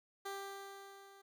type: tone with level ramp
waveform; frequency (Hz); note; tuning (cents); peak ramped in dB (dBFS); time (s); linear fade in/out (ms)
15% pulse; 394.2; G4; +10; -34 to -52; 0.25-1.22; 10
effects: none